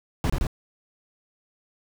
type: noise bursts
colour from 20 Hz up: brown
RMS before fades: -23 dBFS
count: 3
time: 0.24-0.468 s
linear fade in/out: 0 ms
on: 58 ms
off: 27 ms
effects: none